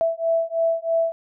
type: beating tone pair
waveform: sine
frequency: 659.3 / 662.4 Hz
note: E5 / E5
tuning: 0 / +8 cents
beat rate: 3.1 Hz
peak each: -22 dBFS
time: 0.01-1.12 s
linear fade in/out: 0 ms
effects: none